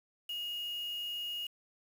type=tone with quantisation; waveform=sine; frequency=2867 Hz; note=F7; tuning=45 cents sharp; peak=-36 dBFS; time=0.29-1.47 s; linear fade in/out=5 ms; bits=8; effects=none